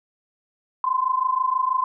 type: tone pair together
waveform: sine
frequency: 1019 / 1045.2 Hz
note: C6 / C6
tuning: -46 / -2 cents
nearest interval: unison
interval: 44 cents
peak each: -22 dBFS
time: 0.84-1.84 s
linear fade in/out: 2 ms
effects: none